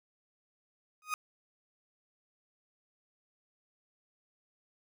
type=tone with exponential growth; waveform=30% pulse; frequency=1244.5 Hz; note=D#6; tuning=in tune; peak=-25 dBFS; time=1.02-1.14 s; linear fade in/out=1 ms; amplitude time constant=26 ms; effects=none